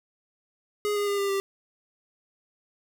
square tone with pitch steps, 415.3 / 409.6 / 403.9 / 398.4 / 392.9 Hz, G#4 / G#4 / G#4 / G4 / G4, 0 / -24 / -48 / +28 / +4 cents, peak -25 dBFS, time 0.85-1.4 s, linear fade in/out 0 ms, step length 110 ms, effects none

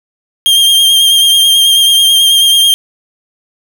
45% pulse tone with vibrato, 3200 Hz, G7, 35 cents sharp, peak -5 dBFS, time 0.46-2.74 s, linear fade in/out 0 ms, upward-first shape sine, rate 9.2 Hz, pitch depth 24 cents each way, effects none

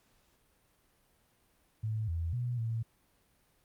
sine tone with pitch steps, 109.4 / 83.2 / 122 / 113.8 Hz, A2 / E2 / B2 / A#2, -9 / +17 / -21 / -41 cents, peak -31 dBFS, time 1.83-2.83 s, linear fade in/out 10 ms, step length 250 ms, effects pink hiss -70 dBFS RMS until 3.64 s + Opus 48 kbps

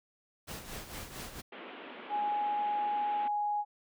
pink noise with tremolo, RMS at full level -41 dBFS, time 0.47-1.42 s, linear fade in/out 20 ms, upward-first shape sine, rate 4.4 Hz, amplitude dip 60%
pink band-pass noise, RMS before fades -47 dBFS, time 1.52-3.28 s, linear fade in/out 5 ms, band 220 to 3300 Hz, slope 48 dB/octave
sine tone, 830.6 Hz, G#5, in tune, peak -29 dBFS, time 2.09-3.65 s, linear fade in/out 50 ms
effects none

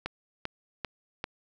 click train, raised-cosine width 0.3 ms, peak -16 dBFS, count 4, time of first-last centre 0.06-1.241 s, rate 2.54 Hz, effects none

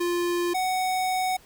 square tone pair in turn, 349.2 / 744.6 Hz, F4 / F#5, 0 / +11 cents, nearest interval octave + minor second, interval 1311 cents, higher second, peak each -24 dBFS, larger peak neither, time 0-0.54 / 0.54-1.37 s, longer second, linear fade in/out 10 ms, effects pink hiss -54 dBFS RMS until 1.45 s

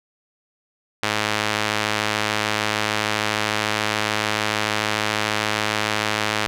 sawtooth tone with band-pass filter, 106.7 Hz, G#2, 47 cents sharp, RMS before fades -23 dBFS, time 1.03-6.47 s, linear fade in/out 0 ms, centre 2600 Hz, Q 0.65, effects none

